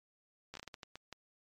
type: slowing click train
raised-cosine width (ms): 0.2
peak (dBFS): -28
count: 10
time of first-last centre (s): 0.54-1.127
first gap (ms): 13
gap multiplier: 1.38
effects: MP3 64 kbps